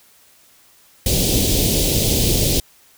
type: band-stop noise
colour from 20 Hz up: pink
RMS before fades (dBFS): -17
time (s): 1.06-2.6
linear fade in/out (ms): 2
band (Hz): 550 to 3100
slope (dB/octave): 24
effects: white hiss -52 dBFS RMS until 2.97 s